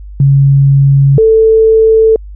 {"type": "tone pair in turn", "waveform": "sine", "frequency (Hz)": [138.59, 443.2], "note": ["C#3", "A4"], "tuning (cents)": [0, 13], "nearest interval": "octave + minor sixth", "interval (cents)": 2013, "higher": "second", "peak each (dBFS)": -3, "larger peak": "neither", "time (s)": [[0.2, 1.18], [1.18, 2.16]], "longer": "neither", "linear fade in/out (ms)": 2, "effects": ["added 50 Hz sine -25 dBFS peak until 2.35 s"]}